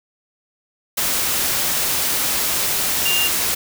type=tone in noise; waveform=sine; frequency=2794 Hz; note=F7; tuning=in tune; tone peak=-18 dBFS; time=3.05-3.28 s; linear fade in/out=10 ms; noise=white; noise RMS=-20 dBFS; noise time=0.97-3.55 s; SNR=-1 dB; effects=none